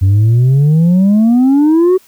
sine exponential sweep, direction up, 92.7 to 380.8 Hz, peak -3 dBFS, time 0.01-1.98 s, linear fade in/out 20 ms, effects tanh soft clip ceiling -5 dBFS + white hiss -47 dBFS RMS until 2.07 s

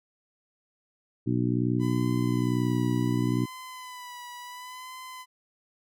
harmonic tone, 61.1 Hz, B1, 18 cents flat, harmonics 2 / 3 / 4 / 5 / 6, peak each -27 / -32 / -29 / -29 / -35 dBFS, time 1.26-3.46 s, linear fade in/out 20 ms
sawtooth tone with vibrato, 1000 Hz, B5, 21 cents sharp, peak -36 dBFS, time 1.79-5.26 s, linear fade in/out 50 ms, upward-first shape sine, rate 0.7 Hz, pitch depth 43 cents each way
effects none

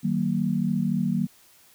sine chord, D# minor, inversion none, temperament equal with one note detuned, 155.56 / 189.32 / 233.1 Hz, D#3 / F#3 / A#3, 0 / +40 / 0 cents, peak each -28 / -25 / -26 dBFS, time 0.03-1.27 s, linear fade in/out 20 ms, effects white hiss -56 dBFS RMS until 1.74 s

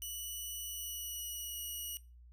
5% pulse tone with pitch glide, 2954 to 2910 Hz, F#7 to F#7, -3 to -29 cents, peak -32 dBFS, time 0.02-1.97 s, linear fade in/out 0 ms, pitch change -26 cents, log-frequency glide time 0.61-1.6 s, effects noise-tail reverb RT60 0.3 s tail -20 dB re dry + added 60 Hz sine -54 dBFS peak until 2.32 s

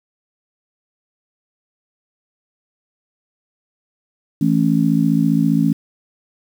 harmonic tone, 55 Hz, A1, in tune, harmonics 3 / 4 / 5, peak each -17 / -17 / -17 dBFS, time 4.41-5.73 s, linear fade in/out 5 ms, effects 7-bit

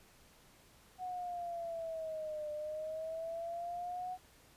sine exponential two-way sweep, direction down then up, 740 to 599 to 740 Hz, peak -38 dBFS, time 0.98-4.18 s, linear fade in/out 50 ms, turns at 2.51 s, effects pink hiss -63 dBFS RMS until 4.56 s + resampled to 32000 Hz

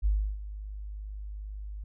sine tone with ADSR envelope, 51.2 Hz, G#1, 24 cents flat, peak -21 dBFS, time 0.02-1.84 s, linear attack 35 ms, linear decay 320 ms, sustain -15 dB, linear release 4 ms, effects none

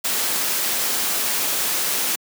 white noise, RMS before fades -22 dBFS, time 0.04-2.16 s, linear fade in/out 10 ms, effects high-pass 200 Hz 12 dB/octave

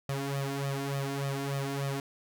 sawtooth tone with flanger, 138.59 Hz, C#3, in tune, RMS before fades -33 dBFS, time 0.09-2 s, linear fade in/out 2 ms, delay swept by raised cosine 1.6 to 2.9 ms, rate 3.4 Hz, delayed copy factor +0.9, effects none

